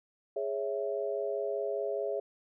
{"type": "chord", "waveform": "sine", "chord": "C# minor", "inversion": "second", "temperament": "equal", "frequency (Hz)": [415.3, 554.4, 659.3], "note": ["G#4", "C#5", "E5"], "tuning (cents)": [0, 0, 0], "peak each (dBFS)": [-34, -35, -36], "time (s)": [0.36, 2.2], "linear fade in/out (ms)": 5, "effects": []}